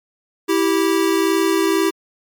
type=tone pair together; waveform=square; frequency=327.7 / 389.7 Hz; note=E4 / G4; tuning=-10 / -10 cents; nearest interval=minor third; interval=300 cents; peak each=-18 dBFS; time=0.48-1.91 s; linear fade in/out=20 ms; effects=MP3 96 kbps